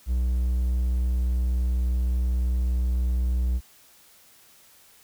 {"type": "tone", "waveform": "triangle", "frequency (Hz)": 61.74, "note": "B1", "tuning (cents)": 0, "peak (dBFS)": -19, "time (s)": [0.06, 3.61], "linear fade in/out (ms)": 50, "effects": ["white hiss -55 dBFS RMS until 5.03 s"]}